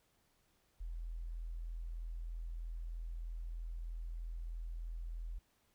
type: tone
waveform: sine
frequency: 41.58 Hz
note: E1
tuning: 16 cents sharp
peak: -40 dBFS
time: 0.8-5.39 s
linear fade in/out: 10 ms
effects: pink hiss -75 dBFS RMS until 5.74 s